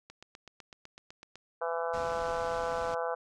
click train, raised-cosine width 0.2 ms, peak -30 dBFS, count 11, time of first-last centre 0.1-1.356 s, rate 7.96 Hz
harmonic tone, 167.2 Hz, E3, 25 cents sharp, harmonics 3 / 4 / 5 / 6 / 7 / 8 / 9, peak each -34 / -36 / -38 / -40 / -41 / -42 / -43 dBFS, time 1.61-3.15 s, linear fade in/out 10 ms
pink low-pass noise, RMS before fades -45 dBFS, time 1.93-2.95 s, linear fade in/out 10 ms, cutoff 7200 Hz, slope 24 dB/octave
effects none

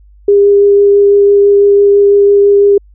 sine tone with vibrato, 403.6 Hz, G#4, 49 cents flat, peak -3 dBFS, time 0.28-2.78 s, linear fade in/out 5 ms, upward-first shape sine, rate 6 Hz, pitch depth 8 cents each way, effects added 50 Hz sine -38 dBFS peak until 2.94 s

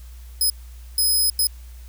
5% pulse tone bursts at uneven times, 5080 Hz, D#8, 35 cents sharp, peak -11 dBFS, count 3, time 0.41-0.5 / 0.98-1.3 / 1.39-1.47 s, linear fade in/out 2 ms, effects added 60 Hz sine -37 dBFS peak until 1.88 s + white hiss -53 dBFS RMS until 1.88 s

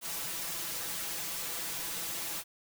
white noise with comb filter, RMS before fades -37 dBFS, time 0.01-2.44 s, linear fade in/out 50 ms, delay 6 ms, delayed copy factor +0.9, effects none

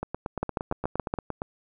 two click trains, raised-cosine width 1 ms, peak -12 / -16 dBFS, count 6 / 13, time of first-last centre 0.43-1.139 / 0.03-1.419 s, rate 7.05 / 8.64 Hz, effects none

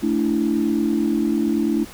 sine chord, A suspended fourth, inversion none, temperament equal with one note detuned, 220 / 289.1 / 329.6 Hz, A3 / D4 / E4, 0 / -27 / 0 cents, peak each -21 dBFS, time 0.02-1.85 s, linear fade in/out 20 ms, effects tanh soft clip ceiling -9 dBFS + pink hiss -41 dBFS RMS until 1.93 s

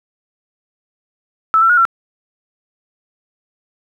sine tone with pitch steps, 1311 / 1346 / 1444 / 1355 Hz, E6 / E6 / F#6 / E6, -10 / +36 / -43 / +47 cents, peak -8 dBFS, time 1.54-1.852 s, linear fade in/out 0 ms, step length 78 ms, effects 8-bit

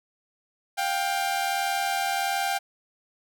sawtooth tone pair together, 706.6 / 788 Hz, F5 / G5, +20 / +9 cents, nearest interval major second, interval 189 cents, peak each -26 / -22 dBFS, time 0.77-2.59 s, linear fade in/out 20 ms, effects none

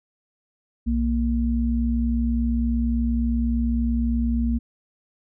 sine tone pair together, 61.74 / 233.1 Hz, B1 / A#3, 0 / 0 cents, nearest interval octave + major seventh, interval 2300 cents, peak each -22 dBFS, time 0.86-4.59 s, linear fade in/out 20 ms, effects none

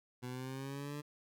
20% pulse exponential sweep, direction up, 123.47 to 148.4 Hz, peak -36 dBFS, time 0.22-1.02 s, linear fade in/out 20 ms, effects none

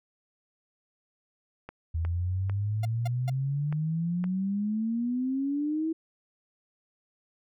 clicks, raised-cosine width 0.5 ms, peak -25 dBFS, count 5, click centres 1.69 / 2.05 / 2.497 / 3.726 / 4.241 s
sine exponential sweep, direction up, 80.4 to 326.8 Hz, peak -26 dBFS, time 1.94-5.93 s, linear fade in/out 10 ms
45% pulse tone bursts, 700 Hz, F5, 4 cents sharp, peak -33 dBFS, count 3, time 2.83-3.299 s, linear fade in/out 5 ms, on 23 ms, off 200 ms
effects none

